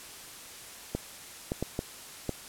clicks, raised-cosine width 2 ms, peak -16 dBFS, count 5, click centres 0.95 / 1.519 / 1.626 / 1.791 / 2.293 s, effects white hiss -46 dBFS RMS until 2.48 s + low-pass 12000 Hz 12 dB/octave

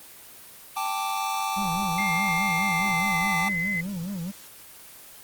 square chord, G suspended second, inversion none, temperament equal, 784 / 880 / 1174.7 Hz, G5 / A5 / D6, 0 / 0 / 0 cents, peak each -31 dBFS, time 0.76-3.49 s, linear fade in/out 10 ms
triangle tone with vibrato, 183.4 Hz, F#3, 15 cents flat, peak -27 dBFS, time 1.56-4.32 s, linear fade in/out 20 ms, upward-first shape sine, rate 4.8 Hz, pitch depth 190 cents each way
sine tone with pitch glide, 2116 to 2040 Hz, C7 to C7, +19 to -44 cents, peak -25 dBFS, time 1.98-3.81 s, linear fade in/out 5 ms, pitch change -63 cents, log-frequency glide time 2.59-3.31 s
effects white hiss -46 dBFS RMS until 5.23 s + Opus 24 kbps

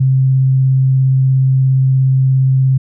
sine tone with vibrato, 132.2 Hz, C3, 18 cents sharp, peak -8 dBFS, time 0-2.78 s, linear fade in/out 10 ms, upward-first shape sine, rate 17 Hz, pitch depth 8 cents each way, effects none

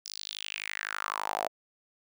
sawtooth tone with high-pass filter sweep, 51.91 Hz, G#1, in tune, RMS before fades -36 dBFS, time 0.05-1.48 s, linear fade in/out 5 ms, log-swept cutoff 5400 to 650 Hz, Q 4.5, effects none

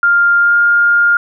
sine tone with pitch glide, 1400 to 1410.6 Hz, F6 to F6, +4 to +17 cents, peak -7 dBFS, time 0.03-1.17 s, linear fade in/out 2 ms, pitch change +13 cents, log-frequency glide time 0.39-0.55 s, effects none

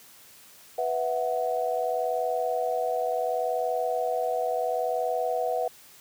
sine chord, B suspended fourth, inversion none, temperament equal, 493.9 / 659.3 / 740 Hz, B4 / E5 / F#5, 0 / 0 / 0 cents, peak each -29 dBFS, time 0.78-5.68 s, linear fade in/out 5 ms, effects white hiss -52 dBFS RMS until 6 s + high-pass 60 Hz 12 dB/octave

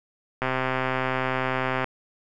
click train, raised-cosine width 0.5 ms, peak -10 dBFS, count 186, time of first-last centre 0.42-1.843 s, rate 130 Hz, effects none

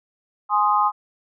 sine chord, Ab major, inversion none, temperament equal with one note detuned, 834 / 1046.5 / 1244.5 Hz, Ab5 / C6 / Eb6, +7 / 0 / 0 cents, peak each -20 dBFS, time 0.49-0.92 s, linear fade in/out 50 ms, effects none

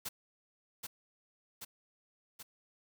white noise with echo, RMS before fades -39 dBFS, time 0.05-0.09 s, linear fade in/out 10 ms, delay 780 ms, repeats 3, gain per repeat -3 dB, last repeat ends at 2.43 s, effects none

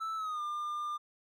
triangle tone with pitch glide, 1317 to 1200.7 Hz, E6 to D6, -2 to +38 cents, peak -32 dBFS, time 0-0.98 s, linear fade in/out 20 ms, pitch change -160 cents, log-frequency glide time 0.16-0.41 s, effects none

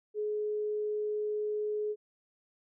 sine tone, 422.2 Hz, G#4, 29 cents sharp, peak -30 dBFS, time 0.14-1.96 s, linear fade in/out 50 ms, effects none

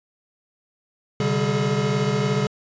square tone cluster, 128.9 / 145.9 / 196.6 / 424.2 Hz, C3 / D3 / G3 / G#4, -26 / -11 / +5 / +37 cents, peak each -26 dBFS, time 1.2-2.47 s, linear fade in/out 2 ms, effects resampled to 16000 Hz

